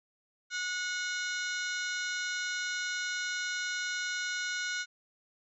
harmonic tone with a mistuned harmonic, 730 Hz, F#5, 24 cents flat, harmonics 2 / 3 / 4 / 5 / 6 / 7 / 8 / 9 / 10, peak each -34 / -41 / -44 / -43 / -43 / -49 / -44 / -46 / -50 dBFS, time 0.5-4.86 s, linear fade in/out 50 ms, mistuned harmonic 6, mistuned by -100 cents, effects none

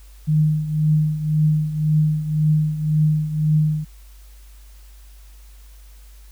sine tone with tremolo, 153.6 Hz, D#3, 22 cents flat, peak -12 dBFS, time 0.27-3.85 s, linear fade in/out 20 ms, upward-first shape triangle, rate 1.9 Hz, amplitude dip 75%, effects added 50 Hz sine -41 dBFS peak until 6.31 s + white hiss -54 dBFS RMS until 6.31 s

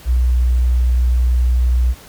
sine tone, 61.5 Hz, B1, 7 cents flat, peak -11 dBFS, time 0.05-1.95 s, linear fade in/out 50 ms, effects pink hiss -41 dBFS RMS until 2.08 s

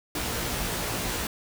pink noise with comb filter, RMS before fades -30 dBFS, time 0.15-1.27 s, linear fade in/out 2 ms, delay 17 ms, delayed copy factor +0.95, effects none

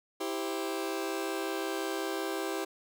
sawtooth chord, C major, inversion first, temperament just, 327 / 392.4 / 523.3 Hz, E4 / G4 / C5, -14 / +2 / 0 cents, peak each -32 / -31 / -36 dBFS, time 0.2-2.65 s, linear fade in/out 10 ms, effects none

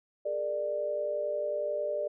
sine tone cluster, 415.5 / 466.6 / 594 Hz, G#4 / A#4 / D5, +1 / +2 / +20 cents, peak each -38 / -38 / -30 dBFS, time 0.25-2.08 s, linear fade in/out 10 ms, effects none

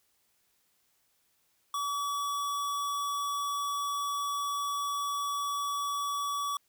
square tone, 1141 Hz, C#6, 50 cents sharp, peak -31 dBFS, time 1.74-6.57 s, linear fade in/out 2 ms, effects white hiss -72 dBFS RMS until 6.68 s

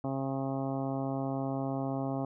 harmonic tone with a mistuned harmonic, 135.1 Hz, C#3, 44 cents flat, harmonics 1 / 2 / 3 / 4 / 5 / 6 / 7 / 8 / 9, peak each -36 / -34 / -43 / -41 / -39 / -42 / -50 / -47 / -53 dBFS, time 0.04-2.25 s, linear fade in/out 2 ms, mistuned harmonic 9, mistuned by +42 cents, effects none

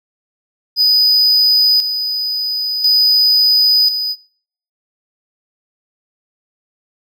triangle tone with tremolo, 4978 Hz, D#8, in tune, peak -7 dBFS, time 0.76-4.16 s, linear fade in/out 50 ms, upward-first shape square, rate 0.48 Hz, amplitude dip 60%, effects noise-tail reverb RT60 0.6 s tail -24 dB re dry

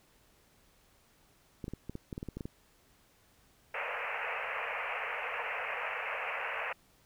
clicks, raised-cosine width 3 ms, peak -26 dBFS, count 12, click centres 1.642 / 1.681 / 1.736 / 1.896 / 1.954 / 2.128 / 2.179 / 2.229 / 2.287 / 2.37 / 2.408 / 2.455 s
white band-pass noise, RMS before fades -37 dBFS, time 3.74-6.73 s, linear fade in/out 5 ms, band 450 to 2700 Hz, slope 96 dB/octave
effects pink hiss -66 dBFS RMS until 7.05 s

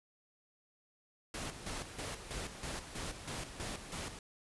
pink noise with tremolo, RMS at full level -41 dBFS, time 1.34-4.19 s, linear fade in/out 2 ms, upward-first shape square, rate 3.1 Hz, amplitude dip 60%, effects resampled to 24000 Hz

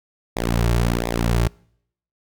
sawtooth tone with flanger, 58.27 Hz, A#1, in tune, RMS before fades -20 dBFS, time 0.36-1.48 s, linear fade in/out 10 ms, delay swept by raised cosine 0.67 to 4.07 ms, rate 1.4 Hz, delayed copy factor -0.85, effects noise-tail reverb RT60 0.7 s tail -26 dB re dry

